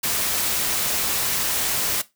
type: noise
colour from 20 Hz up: white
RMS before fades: -23 dBFS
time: 0.03-2.02 s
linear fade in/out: 10 ms
effects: noise-tail reverb RT60 0.2 s tail -17 dB re dry